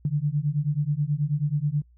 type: beating tone pair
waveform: sine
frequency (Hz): 142.6 / 151.9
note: C#3 / D#3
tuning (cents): +49 / -41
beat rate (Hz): 9.3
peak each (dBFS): -25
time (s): 0.05-1.82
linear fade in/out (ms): 2
effects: noise-tail reverb RT60 0.1 s tail -25 dB re dry + added 60 Hz sine -53 dBFS peak until 1.97 s